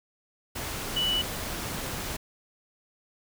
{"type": "tone in noise", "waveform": "sine", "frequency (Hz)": 2960, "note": "F#7", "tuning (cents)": 0, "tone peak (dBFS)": -24, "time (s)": [0.96, 1.22], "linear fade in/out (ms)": 10, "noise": "pink", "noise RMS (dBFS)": -34, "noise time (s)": [0.55, 2.17], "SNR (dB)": 7, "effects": []}